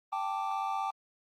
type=chord; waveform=triangle; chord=G suspended second; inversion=none; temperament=equal; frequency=784 / 880 / 1174.7 Hz; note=G5 / A5 / D6; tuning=0 / 0 / 0 cents; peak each=-32 / -34 / -34 dBFS; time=0.12-0.91 s; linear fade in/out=10 ms; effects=Opus 24 kbps